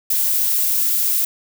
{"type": "noise", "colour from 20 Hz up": "violet", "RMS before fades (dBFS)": -18, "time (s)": [0.1, 1.25], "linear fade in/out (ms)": 5, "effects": []}